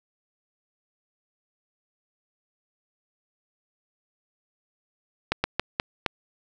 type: slowing click train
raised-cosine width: 0.3 ms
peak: -6 dBFS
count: 5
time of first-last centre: 5.32-6.062 s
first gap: 120 ms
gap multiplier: 1.3
effects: none